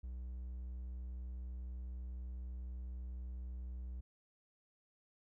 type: tone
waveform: triangle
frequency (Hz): 62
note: B1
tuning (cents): +7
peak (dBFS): -40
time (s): 0.03-4.01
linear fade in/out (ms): 10
effects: none